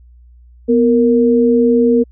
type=tone pair together; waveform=sine; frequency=246 / 464.4 Hz; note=B3 / A#4; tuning=-7 / -7 cents; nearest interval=major seventh; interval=1100 cents; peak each=-11 dBFS; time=0.68-2.04 s; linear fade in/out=20 ms; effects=added 60 Hz sine -40 dBFS peak until 2.11 s